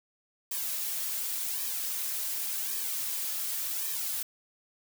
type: noise with flanger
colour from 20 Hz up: blue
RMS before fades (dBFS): -33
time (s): 0.51-4.23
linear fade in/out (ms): 5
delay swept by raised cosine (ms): 1.4 to 4.3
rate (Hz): 0.89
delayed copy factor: -0.7
effects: none